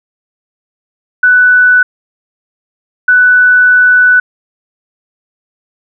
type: tone bursts at uneven times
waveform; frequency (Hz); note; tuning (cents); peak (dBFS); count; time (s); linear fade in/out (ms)
sine; 1490; F#6; +12; -3; 2; 1.23-1.83 / 3.08-4.2; 5
effects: none